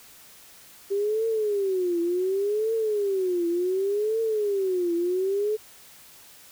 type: tone with vibrato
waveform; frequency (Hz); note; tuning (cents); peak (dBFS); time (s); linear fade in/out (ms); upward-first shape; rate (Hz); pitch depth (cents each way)
sine; 392; G4; 0; -22; 0.9-5.57; 20; triangle; 0.68; 260
effects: white hiss -50 dBFS RMS until 6.51 s